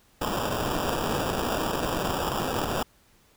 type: noise with sample-and-hold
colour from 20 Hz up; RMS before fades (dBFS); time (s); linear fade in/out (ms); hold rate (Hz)
white; -28; 0.21-2.83; 5; 2100
effects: pink hiss -61 dBFS RMS until 3.36 s